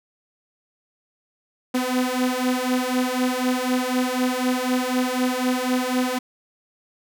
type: beating tone pair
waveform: sawtooth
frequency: 250.6 / 254.6 Hz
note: B3 / C4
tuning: +25 / -47 cents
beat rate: 4 Hz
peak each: -20 / -19 dBFS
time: 1.74-6.19 s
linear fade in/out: 10 ms
effects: none